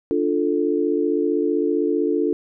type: chord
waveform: sine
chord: D minor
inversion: none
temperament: equal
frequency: 293.7 / 349.2 / 440 Hz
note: D4 / F4 / A4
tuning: 0 / 0 / 0 cents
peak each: -22 dBFS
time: 0.11-2.33 s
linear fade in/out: 0 ms
effects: none